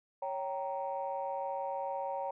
sine chord, G diminished, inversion second, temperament equal with one note detuned, 554.4 / 776.8 / 932.3 Hz, Db5 / G5 / Bb5, 0 / -16 / 0 cents, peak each -37 / -38 / -38 dBFS, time 0.22-2.31 s, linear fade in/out 5 ms, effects tanh soft clip ceiling -26 dBFS

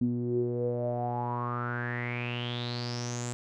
sawtooth tone with low-pass filter sweep, 120.9 Hz, B2, 36 cents flat, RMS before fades -32 dBFS, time 0.01-3.33 s, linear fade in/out 0 ms, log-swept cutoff 250 to 7800 Hz, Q 9.2, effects none

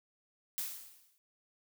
blue noise with exponential decay, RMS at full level -35 dBFS, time 0.58-1.18 s, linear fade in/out 0 ms, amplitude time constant 130 ms, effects none

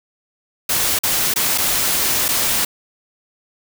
white noise with dropouts, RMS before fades -18 dBFS, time 0.69-2.65 s, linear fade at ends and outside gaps 5 ms, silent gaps 0.989-1.034 / 1.339-1.359 / 1.578-1.582 / 2.283-2.287 s, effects none

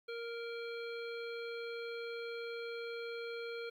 harmonic tone, 466.2 Hz, A#4, in tune, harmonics 1 / 3 / 5 / 7 / 9, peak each -41 / -48 / -50 / -55 / -54 dBFS, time 0.08-3.7 s, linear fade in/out 10 ms, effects 12-bit

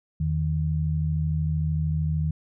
sine tone pair together, 82.41 / 155.57 Hz, E2 / D#3, 0 / 0 cents, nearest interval major seventh, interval 1100 cents, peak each -26 / -24 dBFS, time 0.2-2.31 s, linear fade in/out 5 ms, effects none

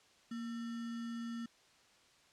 sine tone with sample-and-hold, 233.3 Hz, A#3, 2 cents sharp, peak -39 dBFS, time 0.31-1.46 s, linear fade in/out 5 ms, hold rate 1575 Hz, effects white hiss -66 dBFS RMS until 2.32 s + low-pass 6000 Hz 12 dB/octave

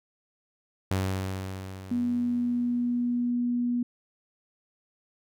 sawtooth tone with exponential decay, 95 Hz, F#2, 46 cents sharp, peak -20 dBFS, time 0.91-3.31 s, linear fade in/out 0 ms, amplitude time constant 520 ms
sine tone, 242.4 Hz, B3, 32 cents flat, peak -24 dBFS, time 1.91-3.83 s, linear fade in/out 5 ms
effects none

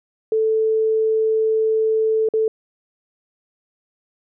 sine tone with dropouts, 440 Hz, A4, in tune, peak -15 dBFS, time 0.32-2.48 s, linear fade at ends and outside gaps 2 ms, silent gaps 2.288-2.337 s, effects none

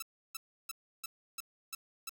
5% pulse tone bursts, 1318.5 Hz, E6, in tune, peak -26 dBFS, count 7, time 0-2.095 s, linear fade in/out 5 ms, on 25 ms, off 320 ms, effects 10-bit

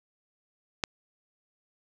click, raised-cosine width 0.2 ms, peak -9 dBFS, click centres 0.838 s, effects none

